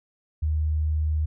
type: tone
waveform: sine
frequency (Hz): 77.1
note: D#2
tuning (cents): -15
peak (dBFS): -21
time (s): 0.42-1.26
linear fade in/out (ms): 10
effects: none